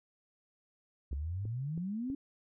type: exponential sweep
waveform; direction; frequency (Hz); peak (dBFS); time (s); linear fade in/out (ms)
sine; up; 64.6 to 286; -34; 1.11-2.15; 5
type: click train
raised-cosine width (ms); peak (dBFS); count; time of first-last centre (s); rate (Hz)
3; -33; 4; 1.13-2.101; 3.09
effects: none